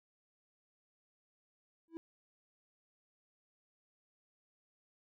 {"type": "tone with exponential growth", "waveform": "triangle", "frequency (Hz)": 328.7, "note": "E4", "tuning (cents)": -5, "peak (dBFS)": -35, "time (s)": [1.88, 1.97], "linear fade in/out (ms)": 0, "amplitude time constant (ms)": 19, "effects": []}